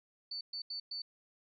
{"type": "tone bursts at uneven times", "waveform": "sine", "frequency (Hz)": 4500, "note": "C#8", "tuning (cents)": 25, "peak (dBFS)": -38, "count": 4, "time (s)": [[0.31, 0.41], [0.53, 0.62], [0.7, 0.8], [0.91, 1.02]], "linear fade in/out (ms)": 5, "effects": []}